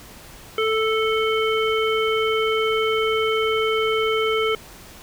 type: harmonic tone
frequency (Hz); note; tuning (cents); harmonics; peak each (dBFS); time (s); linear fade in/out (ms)
440; A4; 0; 1 / 3 / 5 / 7; -20 / -25 / -27 / -28; 0.58-4.55; 2
effects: pink hiss -43 dBFS RMS until 5.02 s